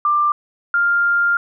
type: tone pair in turn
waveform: sine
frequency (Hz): 1186 / 1399.4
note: D6 / F6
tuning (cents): +17 / +3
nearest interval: minor third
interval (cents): 286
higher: second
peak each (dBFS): -13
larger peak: neither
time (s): 0.05-0.32 / 0.74-1.37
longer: second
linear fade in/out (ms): 2
effects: none